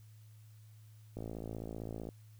click train, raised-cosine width 2 ms, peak -29 dBFS, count 52, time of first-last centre 1.17-2.089 s, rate 55.5 Hz, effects added 108 Hz sine -54 dBFS peak until 2.39 s + white hiss -70 dBFS RMS until 2.39 s

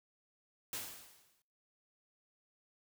white noise with exponential decay, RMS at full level -39 dBFS, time 0.73-1.42 s, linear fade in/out 1 ms, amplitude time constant 150 ms, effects noise-tail reverb RT60 0.7 s tail -26 dB re dry

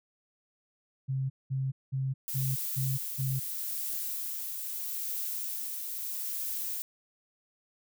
sine tone bursts, 133.3 Hz, C3, 33 cents sharp, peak -28 dBFS, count 6, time 1.08-3.4 s, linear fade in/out 20 ms, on 220 ms, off 200 ms
violet noise with tremolo, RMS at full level -34 dBFS, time 2.28-6.82 s, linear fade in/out 0 ms, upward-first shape triangle, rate 0.77 Hz, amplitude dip 35%
effects none

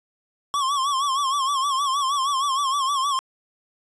square tone with vibrato, 1100 Hz, C#6, 14 cents flat, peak -21 dBFS, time 0.54-3.19 s, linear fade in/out 0 ms, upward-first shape sine, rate 6.4 Hz, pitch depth 95 cents each way, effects resampled to 22050 Hz + 10-bit

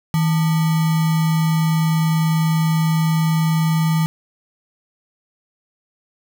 sine tone with sample-and-hold, 160.3 Hz, E3, 48 cents flat, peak -14 dBFS, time 0.14-4.06 s, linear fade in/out 0 ms, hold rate 1050 Hz, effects none

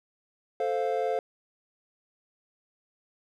triangle chord, F major, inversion first, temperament equal, 440 / 523.3 / 698.5 Hz, A4 / C5 / F5, 0 / 0 / 0 cents, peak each -28 dBFS, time 0.6-1.19 s, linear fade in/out 2 ms, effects none

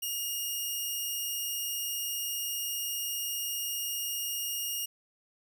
10% pulse tone, 2845 Hz, F7, 31 cents sharp, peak -23 dBFS, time 0.02-4.86 s, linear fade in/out 10 ms, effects none

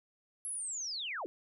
sine linear sweep, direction down, 11175 to 287.7 Hz, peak -36 dBFS, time 0.45-1.26 s, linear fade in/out 0 ms, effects none

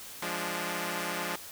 5% pulse chord, D diminished, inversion first, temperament equal, 174.61 / 207.7 / 293.7 Hz, F3 / Ab3 / D4, 0 / 0 / 0 cents, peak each -24 / -26 / -26 dBFS, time 0.22-1.36 s, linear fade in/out 5 ms, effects white hiss -45 dBFS RMS until 1.51 s

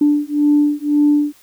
sine beating tone pair, 293 / 294.9 Hz, D4 / D4, -4 / +7 cents, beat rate 1.9 Hz, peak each -14 dBFS, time 0.01-1.33 s, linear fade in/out 5 ms, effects tanh soft clip ceiling -4 dBFS + white hiss -50 dBFS RMS until 1.42 s

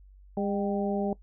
harmonic tone with a mistuned harmonic, 202.1 Hz, G#3, 47 cents flat, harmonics 1 / 2 / 3 / 4, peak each -29 / -32 / -34 / -35 dBFS, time 0.37-1.13 s, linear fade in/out 2 ms, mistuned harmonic 4, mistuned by -58 cents, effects noise-tail reverb RT60 0.1 s tail -19 dB re dry + added 48 Hz sine -50 dBFS peak until 1.22 s

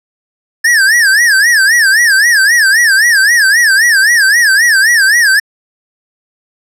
square tone with vibrato, 1727 Hz, A6, 33 cents flat, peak -6 dBFS, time 0.64-5.4 s, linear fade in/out 10 ms, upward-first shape sine, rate 3.8 Hz, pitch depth 200 cents each way, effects low-pass 12000 Hz 12 dB/octave

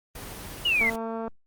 pink noise, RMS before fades -39 dBFS, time 0.15-0.96 s, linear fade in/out 5 ms
sine exponential sweep, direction down, 2960 to 1997 Hz, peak -20 dBFS, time 0.65-0.9 s, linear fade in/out 5 ms
click train, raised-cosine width 1 ms, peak -20 dBFS, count 107, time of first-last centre 0.81-1.279 s, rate 226 Hz
effects Opus 24 kbps

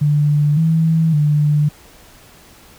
sine tone with pitch steps, 147.6 / 161.8 / 148.7 Hz, D3 / E3 / D3, +9 / -32 / +22 cents, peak -11 dBFS, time 0.01-1.69 s, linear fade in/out 10 ms, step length 560 ms, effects pink hiss -45 dBFS RMS until 2.78 s

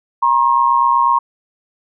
sine tone pair together, 948 / 1076.1 Hz, A#5 / C6, +29 / +48 cents, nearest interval major second, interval 219 cents, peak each -13 dBFS, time 0.22-1.19 s, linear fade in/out 10 ms, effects none

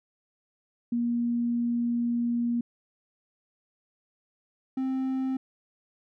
sine / triangle tone pair in turn, 237.4 / 262.7 Hz, A#3 / C4, +32 / +7 cents, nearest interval major second, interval 175 cents, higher second, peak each -24 dBFS, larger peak neither, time 0.92-2.61 / 4.77-5.37 s, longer first, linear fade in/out 5 ms, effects none

